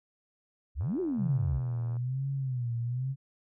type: exponential two-way sweep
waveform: sine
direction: up then down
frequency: 56.3 to 392 to 56.3 Hz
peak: -28 dBFS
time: 0.75-1.61 s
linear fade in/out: 50 ms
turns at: 1 s
type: click train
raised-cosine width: 1 ms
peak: -37 dBFS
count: 97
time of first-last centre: 0.81-1.968 s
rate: 82.9 Hz
type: tone with vibrato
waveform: sine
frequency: 127 Hz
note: B2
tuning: 49 cents sharp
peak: -29 dBFS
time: 1.17-3.16 s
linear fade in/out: 50 ms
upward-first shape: sine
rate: 1.1 Hz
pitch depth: 140 cents each way
effects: none